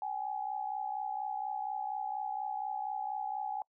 sine tone pair together, 774.8 / 839 Hz, G5 / G#5, -20 / +17 cents, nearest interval minor second, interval 137 cents, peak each -38 / -36 dBFS, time 0.02-3.62 s, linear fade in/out 2 ms, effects noise-tail reverb RT60 0.1 s tail -25 dB re dry

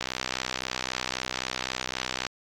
click train, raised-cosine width 0.2 ms, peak -11 dBFS, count 145, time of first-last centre 0.01-2.267 s, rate 63.8 Hz, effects AAC 48 kbps

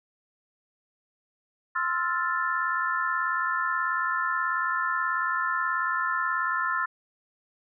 sine chord, F major seventh, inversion second, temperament equal, 1046.5 / 1318.5 / 1396.9 / 1760 Hz, C6 / E6 / F6 / A6, 0 / 0 / 0 / 0 cents, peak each -30 dBFS, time 1.75-6.86 s, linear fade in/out 10 ms, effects none

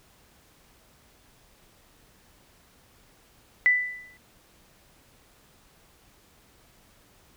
sine tone with exponential decay, 1988 Hz, B6, 11 cents sharp, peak -14 dBFS, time 3.66-4.17 s, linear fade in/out 0 ms, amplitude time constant 110 ms, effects pink hiss -59 dBFS RMS until 7.36 s

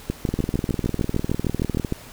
two click trains, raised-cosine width 3 ms, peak -10 / -9 dBFS, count 32 / 13, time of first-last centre 0.29-1.848 / 0.1-1.924 s, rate 19.9 / 6.58 Hz, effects pink hiss -43 dBFS RMS until 2.12 s

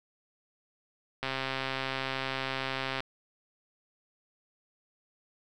click train, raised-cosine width 0.3 ms, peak -16 dBFS, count 237, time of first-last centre 1.23-3.004 s, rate 133 Hz, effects none

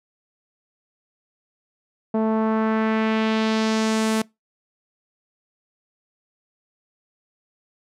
sawtooth tone with low-pass filter sweep, 220 Hz, A3, in tune, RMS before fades -21 dBFS, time 2.14-4.22 s, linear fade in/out 5 ms, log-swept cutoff 730 to 11000 Hz, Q 1.3, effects noise-tail reverb RT60 0.2 s tail -24 dB re dry

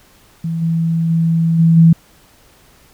sine tone with level steps, 164.81 Hz, E3, in tune, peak -17 / -13 / -11 / -7 / -4 dBFS, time 0.44-1.93 s, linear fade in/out 5 ms, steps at 0.61 / 1.09 / 1.58 / 1.76 s, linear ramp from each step 20 ms, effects pink hiss -49 dBFS RMS until 2.93 s

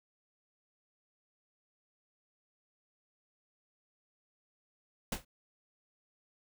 pink noise with exponential decay, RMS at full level -30 dBFS, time 5.12-5.25 s, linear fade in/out 5 ms, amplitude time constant 28 ms, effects none

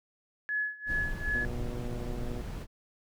sine tone with tremolo, 1700 Hz, G#6, 40 cents sharp, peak -27 dBFS, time 0.49-1.45 s, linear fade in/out 0 ms, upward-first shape sine, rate 2.6 Hz, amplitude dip 90%
brown noise, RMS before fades -36 dBFS, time 0.86-2.67 s, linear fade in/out 50 ms
click train, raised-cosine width 2 ms, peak -29 dBFS, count 129, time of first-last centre 1.35-2.408 s, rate 121 Hz
effects none

